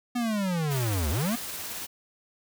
square linear two-way sweep, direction down then up, 248 to 69 to 248 Hz, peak -26 dBFS, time 0.15-1.36 s, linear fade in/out 10 ms, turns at 1.1 s
white noise with tremolo, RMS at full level -35 dBFS, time 0.7-1.87 s, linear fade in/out 20 ms, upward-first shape triangle, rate 18 Hz, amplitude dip 25%
effects none

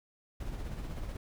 brown noise with tremolo, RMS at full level -37 dBFS, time 0.4-1.17 s, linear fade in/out 5 ms, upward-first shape sine, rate 16 Hz, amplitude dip 40%, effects none

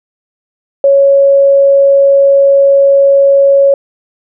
sine tone, 554.4 Hz, C#5, in tune, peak -3 dBFS, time 0.84-3.74 s, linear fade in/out 2 ms, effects none

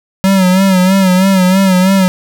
square tone with vibrato, 188.3 Hz, F#3, 31 cents sharp, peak -7 dBFS, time 0.24-2.08 s, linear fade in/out 0 ms, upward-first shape sine, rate 3.1 Hz, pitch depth 64 cents each way, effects 8-bit

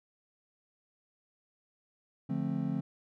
triangle chord, D minor seventh, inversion none, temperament just, 146.83 / 176.2 / 220.2 / 264.3 Hz, D3 / F3 / A3 / C4, 0 / +16 / +2 / +18 cents, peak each -34 dBFS, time 2.29-2.81 s, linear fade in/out 10 ms, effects none

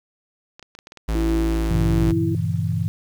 clicks, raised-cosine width 0.2 ms, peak -23 dBFS, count 12, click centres 0.595 / 0.627 / 0.751 / 0.789 / 0.871 / 0.921 / 0.973 / 1.209 / 1.293 / 1.525 / 1.561 / 1.66 s
square tone, 55 Hz, A1, in tune, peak -21 dBFS, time 1.08-2.12 s, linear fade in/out 10 ms
sine tone with tremolo, 329.6 Hz, E4, in tune, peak -19 dBFS, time 1.15-2.35 s, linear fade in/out 2 ms, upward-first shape triangle, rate 1.3 Hz, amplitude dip 70%
sine chord, G diminished seventh, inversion none, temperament equal with one note detuned, 98 / 117.08 / 138.59 / 164.81 Hz, G2 / Bb2 / Db3 / Fb3, 0 / +8 / 0 / 0 cents, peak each -24 / -26 / -29 / -24 dBFS, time 1.71-2.88 s, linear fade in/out 0 ms
effects 8-bit

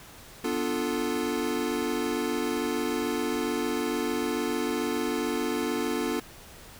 square chord, B half-diminished seventh, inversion none, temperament equal, 246.9 / 293.7 / 349.2 / 440 Hz, B3 / D4 / F4 / A4, 0 / 0 / 0 / 0 cents, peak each -33 dBFS, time 0.44-6.2 s, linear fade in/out 5 ms, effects pink hiss -48 dBFS RMS until 6.79 s

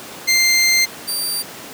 20% pulse tone pair in turn, 2093 / 4672 Hz, C7 / D8, 0 / -10 cents, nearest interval octave + major second, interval 1390 cents, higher second, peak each -7 / -14 dBFS, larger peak first, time 0.27-0.86 / 1.07-1.43 s, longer first, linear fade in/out 20 ms, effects pink hiss -34 dBFS RMS until 1.73 s + high-pass 200 Hz 12 dB/octave

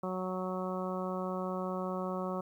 harmonic tone, 185 Hz, F#3, in tune, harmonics 1 / 2 / 3 / 4 / 5 / 6 / 7, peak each -37 / -40 / -39 / -44 / -46 / -42 / -45 dBFS, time 0.03-2.41 s, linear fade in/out 5 ms, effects 11-bit

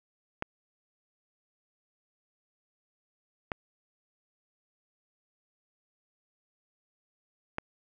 clicks, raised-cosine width 0.5 ms, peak -16 dBFS, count 3, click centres 0.424 / 3.518 / 7.584 s, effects none

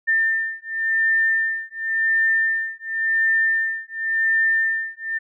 sine beating tone pair, 1797 / 1797.92 Hz, A6 / A6, +36 / +37 cents, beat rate 0.92 Hz, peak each -21 dBFS, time 0.07-5.19 s, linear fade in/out 20 ms, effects none

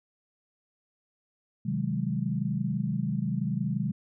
sine chord, Ab dominant seventh, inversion first, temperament just, 129.78 / 155.74 / 186.89 / 207.7 Hz, C3 / Eb3 / Gb3 / Ab3, -14 / +2 / +18 / 0 cents, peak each -32 dBFS, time 1.65-3.92 s, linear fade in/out 10 ms, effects none

